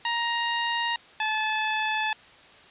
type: tone pair in turn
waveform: 15% pulse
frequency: 938 / 866.6 Hz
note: A#5 / A5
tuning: +11 / -27 cents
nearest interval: minor second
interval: 138 cents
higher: first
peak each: -18 dBFS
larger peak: neither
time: 0.05-0.96 / 1.2-2.13 s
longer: second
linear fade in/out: 2 ms
effects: white hiss -51 dBFS RMS until 2.7 s + resampled to 8000 Hz